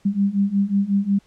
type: beating tone pair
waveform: sine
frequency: 196.1 / 201.6 Hz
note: G3 / G3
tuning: +1 / +49 cents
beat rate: 5.5 Hz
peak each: -21 / -19 dBFS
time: 0.05-1.19 s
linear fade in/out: 10 ms
effects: pink hiss -59 dBFS RMS until 1.26 s + low-pass 8000 Hz 12 dB/octave